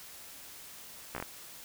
slowing click train, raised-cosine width 0.5 ms, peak -21 dBFS, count 5, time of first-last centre 1.15-1.225 s, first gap 14 ms, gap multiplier 1.2, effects white hiss -49 dBFS RMS until 1.64 s

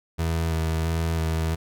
30% pulse tone with vibrato, 81.4 Hz, E2, 21 cents flat, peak -20 dBFS, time 0.18-1.56 s, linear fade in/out 20 ms, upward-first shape square, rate 1.5 Hz, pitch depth 17 cents each way, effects none

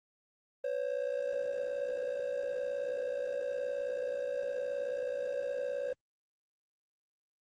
triangle ring-modulated tone, 533 Hz, C5, 32 cents sharp, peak -27 dBFS, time 0.64-5.93 s, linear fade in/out 0 ms, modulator 29.5 Hz, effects Opus 24 kbps

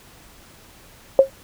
sine tone with exponential decay, 540 Hz, C#5, 45 cents flat, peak -3 dBFS, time 1.19-1.3 s, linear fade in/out 1 ms, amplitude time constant 22 ms, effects pink hiss -48 dBFS RMS until 1.43 s

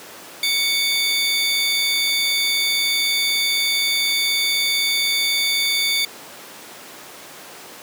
45% pulse tone cluster, 2228 / 3553 / 4604 Hz, C#7 / A7 / D8, +8 / +16 / -35 cents, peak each -22 dBFS, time 0.43-6.05 s, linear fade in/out 2 ms, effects pink hiss -38 dBFS RMS until 7.82 s + high-pass 300 Hz 12 dB/octave

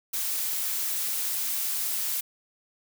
blue noise, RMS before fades -29 dBFS, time 0.13-2.21 s, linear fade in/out 10 ms, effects none

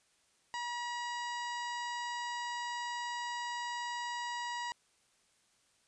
harmonic tone with a mistuned harmonic, 961 Hz, B5, 48 cents flat, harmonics 1 / 2 / 3 / 4 / 5 / 6 / 7 / 8, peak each -38 / -42 / -48 / -51 / -50 / -56 / -56 / -54 dBFS, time 0.54-4.72 s, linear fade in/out 0 ms, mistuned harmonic 6, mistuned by -25 cents, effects white hiss -71 dBFS RMS until 5.87 s + resampled to 22050 Hz

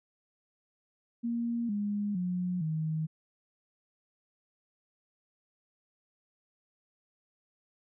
sine tone with pitch steps, 234.7 / 205.5 / 179.94 / 157.55 Hz, A#3 / G#3 / F#3 / D#3, +12 / -18 / -48 / +22 cents, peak -29 dBFS, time 1.23-3.07 s, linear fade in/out 20 ms, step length 460 ms, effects none

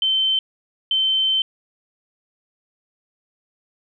sine tone pair in turn, 3090 / 3090 Hz, G7 / G7, -26 / -26 cents, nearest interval unison, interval 0 cents, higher neither, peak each -16 dBFS, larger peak neither, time 0.02-0.39 / 0.91-1.42 s, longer second, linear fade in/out 2 ms, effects none

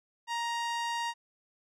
sawtooth tone, 937 Hz, A#5, 9 cents sharp, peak -27 dBFS, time 0.27-1.14 s, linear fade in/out 50 ms, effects low-pass 7000 Hz 12 dB/octave

